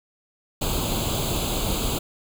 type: noise with comb filter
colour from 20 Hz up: pink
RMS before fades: -25 dBFS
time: 0.61-1.99 s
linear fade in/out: 10 ms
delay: 0.27 ms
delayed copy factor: +0.85
effects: none